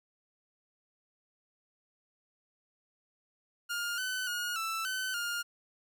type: tone with pitch steps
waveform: sawtooth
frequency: 1413 / 1511 / 1438 / 1325 / 1520 / 1413 Hz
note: F6 / F#6 / F#6 / E6 / F#6 / F6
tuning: +20 / +36 / -50 / +9 / +46 / +20 cents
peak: -29 dBFS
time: 3.69-5.43 s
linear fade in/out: 20 ms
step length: 290 ms
effects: none

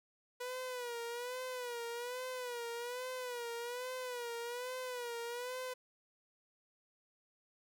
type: tone with vibrato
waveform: sawtooth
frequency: 489.1 Hz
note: B4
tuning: 17 cents flat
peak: -36 dBFS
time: 0.4-5.74 s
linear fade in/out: 10 ms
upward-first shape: sine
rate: 1.2 Hz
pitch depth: 80 cents each way
effects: none

